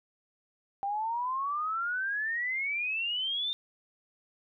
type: exponential sweep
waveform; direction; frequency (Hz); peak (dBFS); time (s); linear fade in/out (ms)
sine; up; 784 to 3646; -29; 0.83-3.53; 0
effects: none